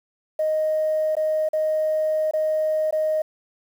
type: tone with dropouts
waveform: sine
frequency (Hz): 622.3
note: D#5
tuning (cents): 0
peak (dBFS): -18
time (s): 0.39-3.22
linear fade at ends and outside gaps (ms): 5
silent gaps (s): 1.153-1.167 / 1.489-1.532 / 2.311-2.335 / 2.909-2.925
effects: tanh soft clip ceiling -15 dBFS + 8-bit